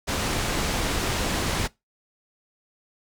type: low-pass noise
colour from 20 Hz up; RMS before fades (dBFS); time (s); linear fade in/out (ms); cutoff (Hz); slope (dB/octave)
pink; -26; 0.07-1.68; 20; 8500; 12
effects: noise-tail reverb RT60 0.2 s tail -22 dB re dry